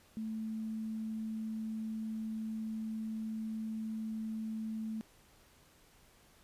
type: tone with quantisation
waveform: sine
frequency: 220 Hz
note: A3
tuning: in tune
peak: -36 dBFS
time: 0.17-5.01 s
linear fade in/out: 0 ms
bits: 11
effects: pink hiss -64 dBFS RMS until 6.43 s + resampled to 32000 Hz